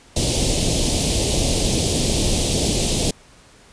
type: band-stop noise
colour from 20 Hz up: pink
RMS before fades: -19 dBFS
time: 0.16-3.11 s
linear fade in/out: 5 ms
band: 650 to 3000 Hz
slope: 24 dB/octave
effects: pink hiss -49 dBFS RMS until 3.72 s + resampled to 22050 Hz